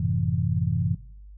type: chord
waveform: sine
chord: F# half-diminished seventh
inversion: none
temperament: equal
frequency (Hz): 92.5 / 110 / 130.81 / 164.81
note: F#2 / A2 / C3 / E3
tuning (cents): 0 / 0 / 0 / 0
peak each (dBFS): -27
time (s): 0-0.95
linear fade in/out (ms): 5
effects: noise-tail reverb RT60 0.7 s tail -20 dB re dry + added 50 Hz sine -42 dBFS peak until 1.37 s